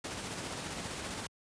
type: noise with tremolo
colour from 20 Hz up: pink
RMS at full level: -38 dBFS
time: 0.04-1.27 s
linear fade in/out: 5 ms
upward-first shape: square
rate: 15 Hz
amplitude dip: 25%
effects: high-pass 80 Hz 12 dB/octave + resampled to 22050 Hz